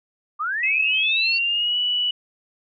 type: linear sweep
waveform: sine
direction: up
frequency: 1152 to 4573 Hz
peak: -22 dBFS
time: 0.39-1.39 s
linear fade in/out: 20 ms
type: tone with pitch glide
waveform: sine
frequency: 2569 to 2951 Hz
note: E7 to F#7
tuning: -45 to -5 cents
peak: -19 dBFS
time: 0.63-2.11 s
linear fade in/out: 5 ms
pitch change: +240 cents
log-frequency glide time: 1.02-1.77 s
effects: none